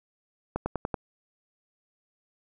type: accelerating click train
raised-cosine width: 1 ms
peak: -14 dBFS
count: 5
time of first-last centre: 0.56-0.942 s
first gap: 100 ms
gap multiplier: 0.97
effects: none